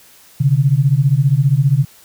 sine beating tone pair, 130.81 / 145.81 Hz, C3 / D3, 0 / -12 cents, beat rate 15 Hz, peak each -13 dBFS, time 0.4-1.85 s, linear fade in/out 10 ms, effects white hiss -46 dBFS RMS until 2.04 s

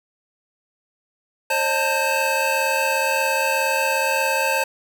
square tone cluster, 537 / 614 / 894 / 1569 / 2597 Hz, C5 / D#5 / A5 / G6 / E7, +45 / -23 / +27 / +1 / -26 cents, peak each -25 / -30 / -24 / -28 / -25 dBFS, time 1.5-4.64 s, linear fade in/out 5 ms, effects none

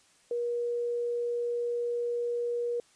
sine tone, 477.6 Hz, A#4, 42 cents sharp, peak -28 dBFS, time 0.31-2.8 s, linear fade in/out 2 ms, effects white hiss -63 dBFS RMS until 2.95 s + resampled to 22050 Hz

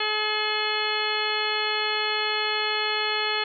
harmonic tone, 426.9 Hz, G#4, 48 cents sharp, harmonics 1 / 2 / 3 / 4 / 5 / 6 / 7 / 8 / 10, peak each -32 / -32 / -32 / -32 / -32 / -32 / -32 / -32 / -32 dBFS, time 0-3.44 s, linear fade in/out 5 ms, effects none

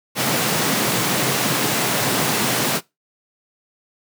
pink high-pass noise, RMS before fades -20 dBFS, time 0.15-2.81 s, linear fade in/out 50 ms, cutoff 120 Hz, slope 48 dB/octave, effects noise-tail reverb RT60 0.2 s tail -21 dB re dry

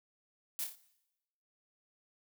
blue noise with echo, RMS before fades -37 dBFS, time 0.59-0.64 s, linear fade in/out 0 ms, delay 28 ms, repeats 4, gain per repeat -5 dB, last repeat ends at 0.752 s, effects noise-tail reverb RT60 0.9 s tail -18 dB re dry

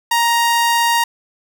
sawtooth tone, 936 Hz, A#5, 7 cents sharp, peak -9 dBFS, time 0.11-1.04 s, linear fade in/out 5 ms, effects none

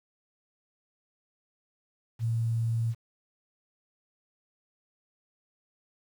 sine tone, 114.7 Hz, A#2, 28 cents flat, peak -25 dBFS, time 2.19-2.95 s, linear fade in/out 50 ms, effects 9-bit

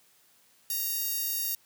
10% pulse tone with high-pass filter, 932.3 Hz, A#5, in tune, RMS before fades -31 dBFS, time 0.7-1.55 s, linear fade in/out 2 ms, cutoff 10000 Hz, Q 1, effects white hiss -63 dBFS RMS until 1.65 s + high-pass 80 Hz 12 dB/octave

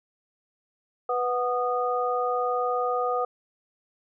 sine tone cluster, 494.7 / 736 / 1231 Hz, B4 / F#5 / D#6, +3 / -9 / -19 cents, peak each -27 / -28 / -28 dBFS, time 1.09-3.25 s, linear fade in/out 5 ms, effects none

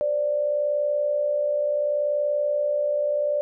sine tone pair together, 526.6 / 587.3 Hz, C5 / D5, +11 / 0 cents, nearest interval major second, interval 189 cents, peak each -30 / -21 dBFS, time 0.01-3.41 s, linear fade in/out 0 ms, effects none

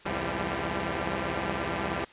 5% pulse tone cluster, 66.4 / 83 / 106.4 / 170.8 / 196.4 Hz, C2 / E2 / G#2 / F3 / G3, +26 / +12 / +42 / -38 / +4 cents, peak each -24 / -26 / -27 / -23 / -23 dBFS, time 0.05-2.05 s, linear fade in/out 10 ms, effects white hiss -53 dBFS RMS until 2.12 s + resampled to 8000 Hz

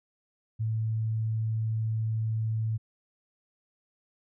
sine tone, 110.8 Hz, A2, 13 cents sharp, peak -26 dBFS, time 0.59-2.78 s, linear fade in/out 20 ms, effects none

